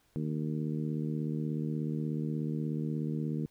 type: harmonic tone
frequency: 76.6 Hz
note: D#2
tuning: 27 cents flat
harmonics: 2 / 3 / 4 / 5 / 6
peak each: -33 / -36 / -39 / -45 / -46 dBFS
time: 0.16-3.46 s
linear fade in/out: 0 ms
effects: pink hiss -69 dBFS RMS until 3.5 s